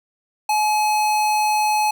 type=tone; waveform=square; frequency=850 Hz; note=G#5; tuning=40 cents sharp; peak=-17 dBFS; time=0.49-1.91 s; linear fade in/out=5 ms; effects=none